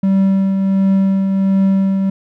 triangle tone with tremolo, 193.5 Hz, G3, 22 cents flat, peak -7 dBFS, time 0.03-2.1 s, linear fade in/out 5 ms, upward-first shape triangle, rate 1.4 Hz, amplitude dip 40%, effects none

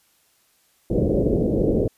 white low-pass noise, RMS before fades -20 dBFS, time 0.9-1.88 s, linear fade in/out 5 ms, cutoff 530 Hz, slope 48 dB/octave, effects white hiss -62 dBFS RMS until 1.97 s + resampled to 32000 Hz

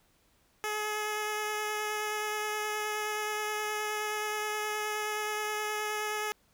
10% pulse tone with vibrato, 424.3 Hz, G#4, 37 cents sharp, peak -23 dBFS, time 0.64-6.32 s, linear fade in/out 0 ms, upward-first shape sine, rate 9.5 Hz, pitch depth 11 cents each way, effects pink hiss -68 dBFS RMS until 6.53 s

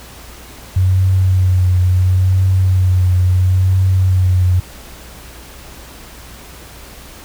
sine tone with vibrato, 92.5 Hz, F#2, in tune, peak -9 dBFS, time 0.76-4.6 s, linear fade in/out 5 ms, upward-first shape triangle, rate 0.73 Hz, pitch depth 36 cents each way, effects added 60 Hz sine -39 dBFS peak until 7.24 s + pink hiss -37 dBFS RMS until 7.24 s

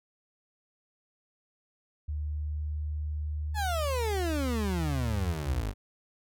sine tone with pitch glide, 74.9 to 75.51 Hz, D2 to D2, +35 to +49 cents, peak -30 dBFS, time 2.08-5.63 s, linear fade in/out 10 ms, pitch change +14 cents, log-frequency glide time 2.26-2.65 s
30% pulse exponential sweep, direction down, 880 to 48.09 Hz, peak -27 dBFS, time 3.54-5.74 s, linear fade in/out 50 ms
effects none

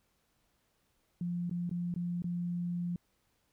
sine tone with dropouts, 174.61 Hz, F3, in tune, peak -32 dBFS, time 1.21-2.96 s, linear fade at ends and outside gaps 2 ms, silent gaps 1.496-1.511 / 1.694-1.712 / 1.941-1.961 / 2.221-2.242 s, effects pink hiss -75 dBFS RMS until 3.52 s

